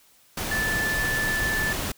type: tone in noise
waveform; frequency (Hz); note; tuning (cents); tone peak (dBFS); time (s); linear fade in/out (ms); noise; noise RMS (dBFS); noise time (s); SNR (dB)
sine; 1750; A6; -10; -24; 0.51-1.73; 5; pink; -29; 0.37-1.92; +2
effects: white hiss -58 dBFS RMS until 1.97 s